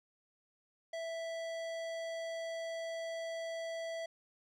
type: tone with hard clipping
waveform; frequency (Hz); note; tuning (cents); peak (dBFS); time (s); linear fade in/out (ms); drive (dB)
sine; 659.3; E5; 0; -40; 0.93-4.06; 5; 16
effects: none